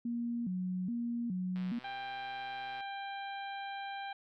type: tone with vibrato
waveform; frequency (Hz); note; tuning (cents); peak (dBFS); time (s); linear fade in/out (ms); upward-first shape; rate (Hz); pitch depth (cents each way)
sine; 208.2; G#3; +5; -33; 0.05-1.79; 5; square; 1.2; 220
type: click train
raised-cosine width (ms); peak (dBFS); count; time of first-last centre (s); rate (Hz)
0.3; -36; 158; 1.56-2.806; 126
type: harmonic tone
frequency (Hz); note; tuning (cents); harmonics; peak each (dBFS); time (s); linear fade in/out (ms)
792; G5; +18; 1 / 2 / 3 / 4 / 5; -40 / -46 / -50 / -52 / -54; 1.84-4.13; 5
effects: none